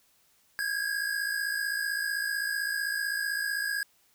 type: tone pair together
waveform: square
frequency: 1605.5 / 1661.2 Hz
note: G6 / G#6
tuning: +41 / 0 cents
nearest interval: minor second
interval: 59 cents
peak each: -34 / -31 dBFS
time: 0.59-3.83 s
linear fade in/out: 0 ms
effects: white hiss -66 dBFS RMS until 4.14 s